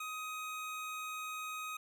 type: tone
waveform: 25% pulse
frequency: 1256 Hz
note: D#6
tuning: 16 cents sharp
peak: -36 dBFS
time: 0-1.77 s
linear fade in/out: 5 ms
effects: none